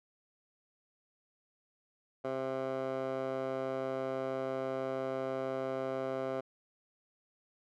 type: tone with band-pass filter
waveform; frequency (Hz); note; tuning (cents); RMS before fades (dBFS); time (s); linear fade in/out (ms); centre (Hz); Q
15% pulse; 132.3; C3; +20; -36; 2.24-6.41; 10; 690; 1.9
effects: none